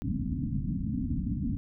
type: low-pass noise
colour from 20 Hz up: white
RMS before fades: -31 dBFS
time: 0.02-1.57 s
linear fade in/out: 0 ms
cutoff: 280 Hz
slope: 96 dB/octave
effects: none